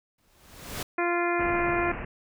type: noise with exponential growth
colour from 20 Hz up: pink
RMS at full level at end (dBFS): -31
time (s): 0.18-0.83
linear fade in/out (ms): 5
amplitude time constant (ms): 140
type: harmonic tone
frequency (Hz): 347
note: F4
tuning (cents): -11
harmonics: 1 / 2 / 3 / 4 / 5 / 6 / 7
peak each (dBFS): -27 / -30 / -32 / -33 / -34 / -35 / -35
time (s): 0.98-1.92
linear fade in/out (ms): 5
type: low-pass noise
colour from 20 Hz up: pink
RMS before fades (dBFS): -35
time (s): 1.39-2.05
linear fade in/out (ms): 5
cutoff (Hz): 2700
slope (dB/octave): 96
effects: none